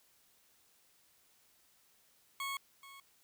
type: tone with echo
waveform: 20% pulse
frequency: 1100 Hz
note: C#6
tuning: 14 cents flat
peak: -32 dBFS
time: 2.4-2.57 s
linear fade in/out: 2 ms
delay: 430 ms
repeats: 1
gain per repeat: -15 dB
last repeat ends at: 3 s
effects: white hiss -69 dBFS RMS until 3.23 s